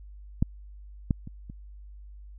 clicks, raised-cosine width 5 ms, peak -10 / -11 / -26 / -28 dBFS, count 4, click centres 0.425 / 1.108 / 1.274 / 1.499 s, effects added 50 Hz sine -43 dBFS peak until 2.38 s

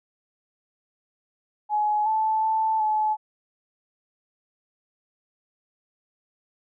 sine tone with pitch steps, 843 / 874 / 880 / 859 Hz, G#5 / A5 / A5 / A5, +26 / -12 / 0 / -42 cents, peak -20 dBFS, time 1.69-3.17 s, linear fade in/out 50 ms, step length 370 ms, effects none

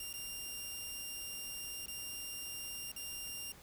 10% pulse tone with dropouts, 2794 Hz, F7, in tune, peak -33 dBFS, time 0-3.52 s, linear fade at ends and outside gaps 2 ms, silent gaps 0.129-0.139 / 1.859-1.881 / 2.918-2.962 s, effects pink hiss -58 dBFS RMS until 3.62 s

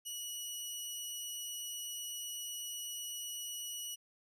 15% pulse tone, 2927 Hz, F#7, 19 cents flat, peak -33 dBFS, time 0.05-3.96 s, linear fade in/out 20 ms, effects none

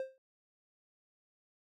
triangle tone with exponential decay, 527 Hz, C5, 12 cents sharp, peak -30 dBFS, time 0-0.18 s, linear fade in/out 1 ms, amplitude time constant 39 ms, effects none

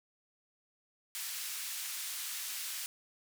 white band-pass noise, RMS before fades -40 dBFS, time 1.15-2.86 s, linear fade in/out 0 ms, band 1700 to 15000 Hz, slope 12 dB/octave, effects none

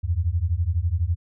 sine beating tone pair, 79.8 / 91.8 Hz, D#2 / F#2, +44 / -13 cents, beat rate 12 Hz, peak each -23 dBFS, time 0.03-1.16 s, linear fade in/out 20 ms, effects none

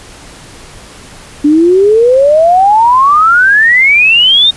sine exponential sweep, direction up, 287.7 to 3729 Hz, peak -3 dBFS, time 1.44-4.51 s, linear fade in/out 10 ms, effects pink hiss -33 dBFS RMS until 4.56 s + resampled to 24000 Hz

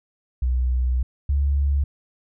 sine tone pair in turn, 62.6 / 70.43 Hz, B1 / C#2, +24 / +28 cents, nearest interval major second, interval 204 cents, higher second, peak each -18 / -17 dBFS, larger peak second, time 0.42-1.03 / 1.29-1.84 s, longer first, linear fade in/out 5 ms, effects none

